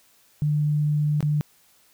sine tone with dropouts, 149.2 Hz, D3, 28 cents sharp, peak -19 dBFS, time 0.42-1.41 s, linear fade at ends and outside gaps 0 ms, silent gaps 1.206-1.227 s, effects white hiss -59 dBFS RMS until 1.93 s

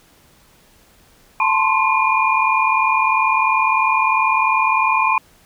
sine tone cluster, 881 / 1024 / 1064 / 2425 Hz, A5 / C6 / C6 / D#7, +2 / -38 / +29 / -45 cents, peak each -19 dBFS, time 1.4-5.18 s, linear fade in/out 2 ms, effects pink hiss -52 dBFS RMS until 5.45 s

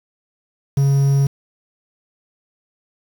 triangle tone with quantisation, 138.59 Hz, C#3, in tune, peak -10 dBFS, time 0.77-1.27 s, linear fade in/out 5 ms, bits 6, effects none

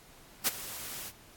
white noise with ADSR envelope, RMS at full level -24 dBFS, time 0.44-1.12 s, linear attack 35 ms, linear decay 17 ms, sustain -17 dB, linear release 41 ms, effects pink hiss -56 dBFS RMS until 1.36 s + AAC 64 kbps

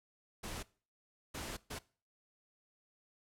pink noise bursts at uneven times, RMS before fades -43 dBFS, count 3, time 0.43-0.63 / 1.34-1.57 / 1.7-1.79 s, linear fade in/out 10 ms, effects noise-tail reverb RT60 0.4 s tail -21 dB re dry + low-pass 12000 Hz 12 dB/octave

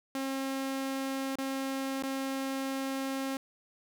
sawtooth tone with dropouts, 268.9 Hz, C4, 47 cents sharp, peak -28 dBFS, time 0.15-3.37 s, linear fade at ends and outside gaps 2 ms, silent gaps 1.356-1.385 / 2.025-2.035 s, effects none

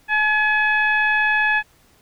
sine tone with frequency modulation, 1700 Hz, G#6, 40 cents sharp, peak -15 dBFS, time 0.08-1.63 s, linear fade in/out 50 ms, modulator 845 Hz, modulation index 0.91, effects pink hiss -56 dBFS RMS until 2.01 s

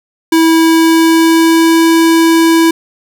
square tone with pitch glide, 325.9 to 328.9 Hz, E4 to E4, -20 to -4 cents, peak -6 dBFS, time 0.32-2.71 s, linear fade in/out 5 ms, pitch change +16 cents, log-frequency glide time 0.54-1.86 s, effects none

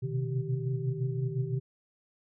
sine tone cluster, 119.2 / 127.2 / 133 / 156.1 / 388.2 Hz, A#2 / C3 / C3 / D#3 / G4, +39 / -48 / +29 / +6 / -17 cents, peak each -40 / -32 / -34 / -36 / -39 dBFS, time 0.02-1.6 s, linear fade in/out 20 ms, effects none

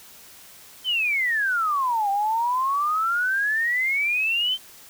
sine exponential two-way sweep, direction down then up, 3136 to 784 to 3136 Hz, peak -20 dBFS, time 0.84-4.58 s, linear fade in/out 50 ms, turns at 2.1 s, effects white hiss -47 dBFS RMS until 4.89 s

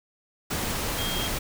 sine tone in noise, 3230 Hz, G#7, 49 cents flat, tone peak -31 dBFS, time 0.98-1.28 s, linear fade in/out 10 ms, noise pink, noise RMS -29 dBFS, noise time 0.5-1.39 s, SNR -5 dB, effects none

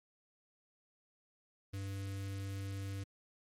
square tone with notch filter, 98 Hz, G2, in tune, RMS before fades -41 dBFS, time 1.73-3.04 s, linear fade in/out 10 ms, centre 840 Hz, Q 0.86, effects MP3 64 kbps

